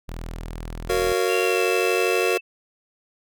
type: tone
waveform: sawtooth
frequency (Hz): 40.94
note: E1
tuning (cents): -11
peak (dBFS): -27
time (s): 0.08-1.13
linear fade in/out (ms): 10
type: chord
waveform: square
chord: Gb major seventh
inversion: none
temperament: just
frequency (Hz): 370 / 462.5 / 555 / 693.7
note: Gb4 / Bb4 / Db5 / F5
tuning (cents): 0 / -14 / +2 / -12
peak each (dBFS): -24 / -24 / -30 / -30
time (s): 0.89-2.38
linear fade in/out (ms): 10
type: tone with pitch glide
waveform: sine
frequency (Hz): 2755 to 2649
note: F7 to E7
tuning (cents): -24 to +8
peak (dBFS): -26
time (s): 1.27-2.41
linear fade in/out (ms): 50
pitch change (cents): -68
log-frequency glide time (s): 1.43-1.62
effects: none